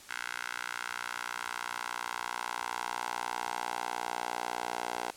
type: tone with high-pass filter sweep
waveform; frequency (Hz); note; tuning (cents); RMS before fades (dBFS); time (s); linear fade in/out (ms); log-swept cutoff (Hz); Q
10% pulse; 59.9; A#1; +48; -37; 0.09-5.11; 5; 1500 to 650; 2.4
effects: white hiss -52 dBFS RMS until 5.16 s + low-pass 10000 Hz 12 dB/octave